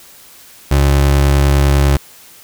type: tone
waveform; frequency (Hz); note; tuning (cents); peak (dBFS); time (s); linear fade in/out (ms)
30% pulse; 70; C#2; +18; -6; 0.71-1.97; 5
effects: white hiss -41 dBFS RMS until 2.43 s